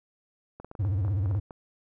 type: clicks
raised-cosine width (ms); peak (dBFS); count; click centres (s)
1; -28; 11; 0.6 / 0.646 / 0.714 / 0.752 / 0.85 / 1.049 / 1.081 / 1.259 / 1.312 / 1.35 / 1.508
type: tone with vibrato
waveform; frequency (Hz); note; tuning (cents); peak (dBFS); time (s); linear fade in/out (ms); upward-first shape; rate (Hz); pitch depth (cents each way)
triangle; 98; G2; 0; -22; 0.79-1.4; 10; sine; 16; 190
effects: none